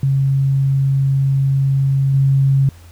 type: tone with level steps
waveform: sine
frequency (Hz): 136.3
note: C#3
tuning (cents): -29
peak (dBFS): -12 / -10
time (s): 0.03-2.69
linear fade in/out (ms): 2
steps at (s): 2.14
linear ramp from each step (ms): 2
effects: added 85 Hz sine -39 dBFS peak until 2.91 s + pink hiss -48 dBFS RMS until 2.91 s